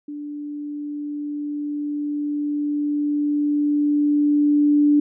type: tone with level ramp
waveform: sine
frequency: 293.3 Hz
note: D4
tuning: 2 cents flat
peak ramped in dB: -29 to -12 dBFS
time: 0.08-5 s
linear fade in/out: 5 ms
effects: none